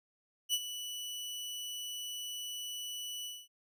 sawtooth tone with ADSR envelope, 2960 Hz, F#7, in tune, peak -24 dBFS, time 0.49-3.48 s, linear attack 46 ms, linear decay 49 ms, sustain -12 dB, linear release 230 ms, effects none

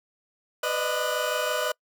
30% pulse tone cluster, 499.5 / 598 / 624 / 1473 Hz, B4 / D5 / D#5 / F#6, +20 / +31 / +5 / -8 cents, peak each -28 dBFS, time 0.63-1.72 s, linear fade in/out 5 ms, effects noise-tail reverb RT60 0.1 s tail -26 dB re dry

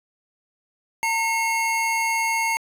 square tone pair together, 911 / 2167 Hz, A#5 / C#7, -40 / -40 cents, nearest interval octave + minor third, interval 1500 cents, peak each -24 dBFS, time 1.03-2.57 s, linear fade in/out 0 ms, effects resampled to 32000 Hz + 9-bit

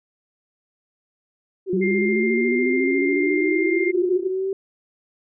sine tone with vibrato, 370 Hz, F#4, in tune, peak -20 dBFS, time 1.66-4.31 s, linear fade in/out 50 ms, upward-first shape square, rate 14 Hz, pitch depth 67 cents each way
sine linear sweep, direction up, 185 to 390 Hz, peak -21 dBFS, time 1.73-4.53 s, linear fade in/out 2 ms
sine tone, 2108 Hz, C7, 12 cents sharp, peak -24 dBFS, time 1.81-3.92 s, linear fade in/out 20 ms
effects none

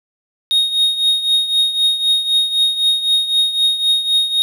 triangle tone with tremolo, 3729 Hz, A#7, in tune, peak -8 dBFS, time 0.51-4.42 s, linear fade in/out 0 ms, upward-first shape triangle, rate 3.9 Hz, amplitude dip 75%, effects none

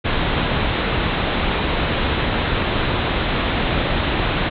pink low-pass noise, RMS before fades -20 dBFS, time 0.04-4.5 s, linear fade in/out 20 ms, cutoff 3900 Hz, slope 96 dB/octave, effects none

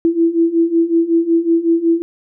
sine beating tone pair, 330 / 335.4 Hz, E4 / E4, +2 / +30 cents, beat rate 5.4 Hz, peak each -16 / -13 dBFS, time 0.05-2.02 s, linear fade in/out 0 ms, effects none

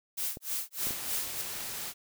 blue noise with tremolo, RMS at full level -32 dBFS, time 0.17-1.42 s, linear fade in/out 10 ms, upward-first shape sine, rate 3.3 Hz, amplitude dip 100%
clicks, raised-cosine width 2 ms, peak -28 dBFS, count 3, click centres 0.371 / 0.87 / 0.908 s
white noise, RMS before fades -38 dBFS, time 0.77-1.94 s, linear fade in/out 50 ms
effects none

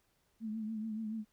sine tone with vibrato, 218.7 Hz, A3, 10 cents flat, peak -36 dBFS, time 0.4-1.25 s, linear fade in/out 50 ms, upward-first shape triangle, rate 7 Hz, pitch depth 62 cents each way, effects pink hiss -75 dBFS RMS until 1.32 s

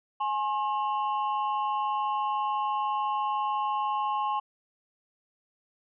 triangle ring-modulated tone, 956 Hz, A#5, 43 cents sharp, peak -21 dBFS, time 0.2-4.4 s, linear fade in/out 10 ms, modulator 117 Hz, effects resampled to 8000 Hz

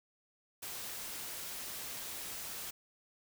white noise, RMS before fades -43 dBFS, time 0.62-2.71 s, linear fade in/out 10 ms, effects none

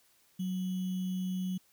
sine tone with sample-and-hold, 185 Hz, F#3, in tune, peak -31 dBFS, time 0.39-1.58 s, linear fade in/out 10 ms, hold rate 3150 Hz, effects white hiss -67 dBFS RMS until 1.72 s

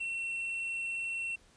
sine tone with tanh clipping, 2711 Hz, E7, 48 cents sharp, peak -34 dBFS, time 0-1.36 s, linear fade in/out 10 ms, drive 3 dB, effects pink hiss -63 dBFS RMS until 1.56 s + resampled to 22050 Hz

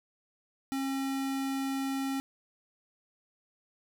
square tone, 270 Hz, C#4, 45 cents flat, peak -31 dBFS, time 0.72-2.2 s, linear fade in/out 0 ms, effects none

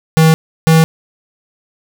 square tone pair in turn, 160 / 161.21 Hz, D#3 / E3, +49 / -38 cents, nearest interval unison, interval 13 cents, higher second, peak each -6 dBFS, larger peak neither, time 0.17-0.34 / 0.67-0.84 s, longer neither, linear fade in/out 0 ms, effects none

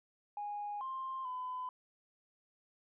sine tone with pitch steps, 825 / 1054 / 1009 Hz, G#5 / C6 / B5, -12 / +12 / +37 cents, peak -37 dBFS, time 0.37-1.69 s, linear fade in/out 2 ms, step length 440 ms, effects tanh soft clip ceiling -33 dBFS

